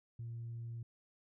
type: tone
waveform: sine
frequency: 116.54 Hz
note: A#2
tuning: in tune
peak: -40 dBFS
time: 0.19-0.83 s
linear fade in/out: 5 ms
effects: tanh soft clip ceiling -38 dBFS